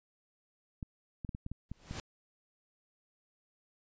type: clicks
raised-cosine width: 5 ms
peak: -27 dBFS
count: 8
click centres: 0.828 / 1.248 / 1.292 / 1.349 / 1.464 / 1.516 / 1.716 / 1.911 s
type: noise with exponential growth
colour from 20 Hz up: pink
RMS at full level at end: -38 dBFS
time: 1.69-2 s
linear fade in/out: 1 ms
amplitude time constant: 66 ms
effects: resampled to 16000 Hz